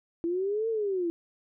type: linear two-way sweep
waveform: sine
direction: up then down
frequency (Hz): 330 to 458.2 to 330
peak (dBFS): -26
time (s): 0.24-1.1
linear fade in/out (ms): 0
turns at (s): 0.69
effects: none